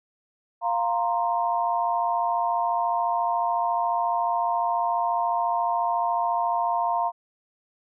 sine chord, F suspended fourth, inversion none, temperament equal, 698.5 / 932.3 / 1046.5 Hz, F5 / Bb5 / C6, 0 / 0 / 0 cents, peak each -25 / -25 / -29 dBFS, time 0.61-7.12 s, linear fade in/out 50 ms, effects none

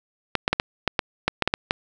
clicks, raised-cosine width 0.3 ms, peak -3 dBFS, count 11, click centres 0.353 / 0.479 / 0.53 / 0.599 / 0.877 / 0.992 / 1.28 / 1.423 / 1.476 / 1.539 / 1.709 s, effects none

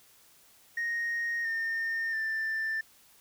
sine tone with pitch steps, 1865 / 1820.3 / 1776.7 Hz, A#6 / A#6 / A6, 0 / -42 / +16 cents, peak -27 dBFS, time 0.77-2.81 s, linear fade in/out 5 ms, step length 680 ms, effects tanh soft clip ceiling -27 dBFS + white hiss -60 dBFS RMS until 3.2 s

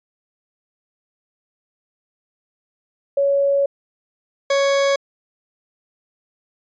sine / 40% pulse tone pair in turn, 559 / 555.5 Hz, C#5 / C#5, +14 / +4 cents, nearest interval unison, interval 10 cents, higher first, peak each -14 dBFS, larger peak neither, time 3.17-3.66 / 4.5-4.96 s, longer first, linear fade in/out 5 ms, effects resampled to 16000 Hz

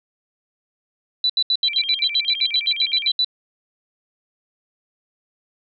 sine tone bursts, 3972 Hz, B7, 9 cents sharp, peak -15 dBFS, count 16, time 1.24-3.246 s, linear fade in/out 2 ms, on 56 ms, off 74 ms
sine tone with vibrato, 2738 Hz, F7, 35 cents flat, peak -25 dBFS, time 1.63-3.12 s, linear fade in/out 5 ms, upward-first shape square, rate 9.7 Hz, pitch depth 270 cents each way
effects none

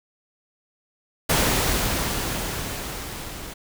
pink noise with level ramp, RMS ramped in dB -19 to -37 dBFS, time 1.29-3.54 s, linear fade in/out 10 ms, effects none

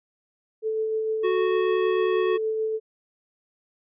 sine tone with tremolo, 438.7 Hz, A4, 5 cents flat, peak -22 dBFS, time 0.62-2.8 s, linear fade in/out 50 ms, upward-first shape sine, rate 6.6 Hz, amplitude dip 25%
square tone, 369.2 Hz, F#4, 4 cents flat, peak -23 dBFS, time 1.23-2.38 s, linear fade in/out 20 ms
effects resampled to 8000 Hz

